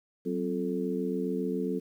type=harmonic tone with a mistuned harmonic; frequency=87.31 Hz; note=F2; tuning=in tune; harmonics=2 / 3 / 4 / 5; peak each=-33 / -33 / -36 / -33 dBFS; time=0.25-1.8 s; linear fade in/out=20 ms; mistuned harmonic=2; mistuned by=+120 cents; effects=10-bit